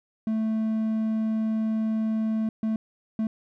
triangle tone bursts at uneven times, 220 Hz, A3, in tune, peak -21 dBFS, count 3, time 0.27-2.49 / 2.63-2.76 / 3.19-3.27 s, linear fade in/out 2 ms, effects none

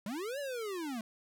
square linear two-way sweep, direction up then down, 185 to 586 to 211.7 Hz, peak -37 dBFS, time 0.06-1.01 s, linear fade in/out 2 ms, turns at 0.39 s, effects none

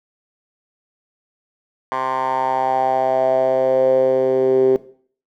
10% pulse tone with band-pass filter sweep, 130.81 Hz, C3, in tune, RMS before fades -17 dBFS, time 1.92-4.76 s, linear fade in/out 0 ms, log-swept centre 1100 to 380 Hz, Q 5.6, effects noise-tail reverb RT60 0.5 s tail -17 dB re dry

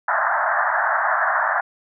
white band-pass noise, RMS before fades -20 dBFS, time 0.08-1.61 s, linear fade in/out 5 ms, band 620 to 1800 Hz, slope 96 dB/octave, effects none

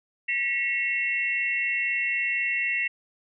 sine tone cluster, 1937 / 2181 / 2719 Hz, B6 / C#7 / F7, -34 / -29 / -47 cents, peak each -28 dBFS, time 0.28-2.88 s, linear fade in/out 10 ms, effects none

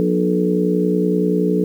harmonic tone with a mistuned harmonic, 60.1 Hz, B1, 46 cents flat, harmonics 3 / 4 / 5 / 6 / 7 / 8, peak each -18 / -26 / -21 / -29 / -19 / -28 dBFS, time 0-1.64 s, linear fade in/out 0 ms, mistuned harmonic 7, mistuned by +38 cents, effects 8-bit

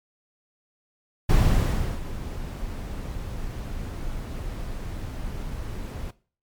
brown noise with ADSR envelope, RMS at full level -17 dBFS, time 1.29-6.11 s, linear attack 7 ms, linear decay 700 ms, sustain -15 dB, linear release 8 ms, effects noise-tail reverb RT60 0.4 s tail -19 dB re dry + MP3 96 kbps

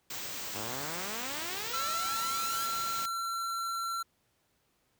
white band-stop noise, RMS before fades -39 dBFS, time 0.1-3.06 s, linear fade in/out 5 ms, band 8500 to 14000 Hz, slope 96 dB/octave
5% pulse exponential sweep, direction up, 98 to 1749 Hz, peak -27 dBFS, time 0.54-2.67 s, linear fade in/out 20 ms
square tone with pitch glide, 1342 to 1356 Hz, E6 to E6, +31 to +49 cents, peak -33 dBFS, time 1.73-4.03 s, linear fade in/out 10 ms, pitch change +18 cents, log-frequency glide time 1.9-2.8 s
effects pink hiss -73 dBFS RMS until 4.99 s + high-pass 60 Hz 12 dB/octave

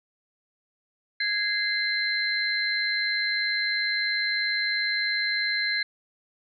sine tone cluster, 1657 / 2080 / 4100 Hz, G#6 / C7 / C8, -4 / -11 / -36 cents, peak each -28 dBFS, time 1.2-5.83 s, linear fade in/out 5 ms, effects none

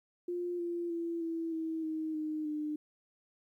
sine tone with pitch steps, 352 / 344.4 / 336.9 / 329.6 / 322.4 / 315.4 / 308.6 / 301.9 Hz, F4 / F4 / E4 / E4 / E4 / D#4 / D#4 / D4, +14 / -24 / +38 / 0 / -38 / +24 / -14 / +48 cents, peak -33 dBFS, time 0.28-2.76 s, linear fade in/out 5 ms, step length 310 ms, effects 12-bit

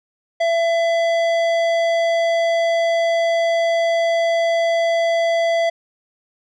sine tone with tanh clipping, 670 Hz, E5, 28 cents sharp, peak -17 dBFS, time 0.4-5.7 s, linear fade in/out 10 ms, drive 14 dB, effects none

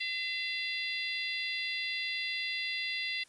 harmonic tone with a mistuned harmonic, 679 Hz, F5, 49 cents flat, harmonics 3 / 4 / 5 / 6 / 7, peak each -36 / -38 / -40 / -42 / -43 dBFS, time 0-3.24 s, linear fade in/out 10 ms, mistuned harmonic 5, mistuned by +32 cents, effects white hiss -62 dBFS RMS until 3.28 s + resampled to 24000 Hz

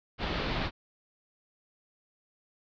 pink low-pass noise, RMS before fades -32 dBFS, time 0.18-0.71 s, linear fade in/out 50 ms, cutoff 4500 Hz, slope 48 dB/octave, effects none

